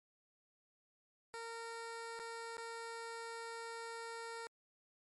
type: tone with dropouts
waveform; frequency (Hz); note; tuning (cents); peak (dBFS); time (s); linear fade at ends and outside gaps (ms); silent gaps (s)
15% pulse; 460; A#4; -23; -38; 1.34-4.47; 0; 2.192-2.197 / 2.57-2.581
effects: MP3 48 kbps